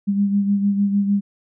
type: beating tone pair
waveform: sine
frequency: 200.3 / 206.9 Hz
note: G3 / G#3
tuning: +38 / -6 cents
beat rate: 6.6 Hz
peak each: -16 / -25 dBFS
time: 0.07-1.21 s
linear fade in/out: 20 ms
effects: none